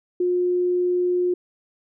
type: tone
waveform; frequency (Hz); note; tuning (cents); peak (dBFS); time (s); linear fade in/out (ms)
sine; 357.9; F4; +42; -18; 0.2-1.34; 5
effects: none